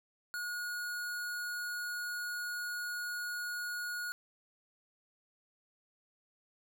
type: tone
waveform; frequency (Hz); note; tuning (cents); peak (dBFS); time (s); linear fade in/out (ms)
square; 1446; F#6; -40; -37; 0.34-4.12; 0
effects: none